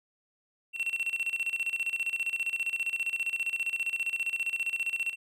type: tone with tremolo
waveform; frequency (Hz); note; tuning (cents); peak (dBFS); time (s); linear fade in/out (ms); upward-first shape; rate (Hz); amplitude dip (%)
triangle; 2715; F7; -50; -25; 0.73-5.16; 50; square; 15; 75
effects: none